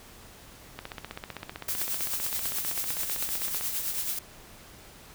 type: click train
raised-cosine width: 0.3 ms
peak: -20 dBFS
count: 45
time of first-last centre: 0.79-3.611 s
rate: 15.6 Hz
type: noise with tremolo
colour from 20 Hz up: blue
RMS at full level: -29 dBFS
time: 1.68-4.19 s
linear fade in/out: 5 ms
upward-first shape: triangle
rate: 9.2 Hz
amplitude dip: 55%
effects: pink hiss -50 dBFS RMS until 5.14 s